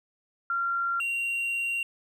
sine / triangle tone pair in turn, 1379 / 2758 Hz, F6 / F7, -22 / -22 cents, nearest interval octave, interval 1200 cents, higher second, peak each -25 dBFS, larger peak neither, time 0.5-1 / 1-1.83 s, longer second, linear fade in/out 2 ms, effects none

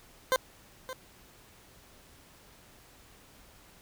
20% pulse tone with echo, 517 Hz, C5, 21 cents flat, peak -18 dBFS, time 0.32-0.36 s, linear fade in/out 0 ms, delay 570 ms, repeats 1, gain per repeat -14 dB, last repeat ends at 0.93 s, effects pink hiss -57 dBFS RMS until 3.81 s

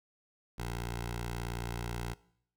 10% pulse tone with notch filter, 58.6 Hz, A#1, 10 cents sharp, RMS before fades -38 dBFS, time 0.58-2.14 s, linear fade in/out 10 ms, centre 250 Hz, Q 1.2, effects noise-tail reverb RT60 0.7 s tail -21 dB re dry

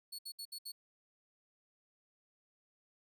sawtooth tone bursts, 4400 Hz, C#8, 14 cents flat, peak -40 dBFS, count 5, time 0.12-0.72 s, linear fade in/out 10 ms, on 68 ms, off 65 ms, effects none

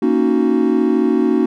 triangle chord, D# minor seventh, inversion second, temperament equal, 233.1 / 277.2 / 311.1 / 370 Hz, A#3 / C#4 / D#4 / F#4, 0 / 0 / 0 / 0 cents, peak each -16 dBFS, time 0.02-1.46 s, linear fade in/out 5 ms, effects none

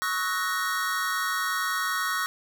square chord, F# dominant seventh, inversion second, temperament equal with one note detuned, 1108.7 / 1288.4 / 1480 / 1864.7 Hz, C#6 / E6 / F#6 / A#6, 0 / -40 / 0 / 0 cents, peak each -32 dBFS, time 0.02-2.26 s, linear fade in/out 0 ms, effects none

